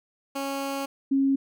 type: tone pair in turn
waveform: 15% pulse / sine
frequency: 275.3 / 272.3 Hz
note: C#4 / C#4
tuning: -12 / -31 cents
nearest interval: unison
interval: 19 cents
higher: first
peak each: -22 / -19 dBFS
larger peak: second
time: 0.35-0.86 / 1.11-1.36 s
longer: first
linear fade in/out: 10 ms
effects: none